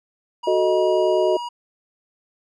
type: tone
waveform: square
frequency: 959 Hz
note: A#5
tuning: 49 cents sharp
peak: -28 dBFS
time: 0.43-1.49 s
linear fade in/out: 10 ms
type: chord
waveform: sine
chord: D# diminished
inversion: first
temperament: equal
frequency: 370 / 440 / 622.3 Hz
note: F#4 / A4 / D#5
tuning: 0 / 0 / 0 cents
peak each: -19 / -24 / -19 dBFS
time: 0.47-1.37 s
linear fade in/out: 5 ms
effects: low-pass 5000 Hz 12 dB/octave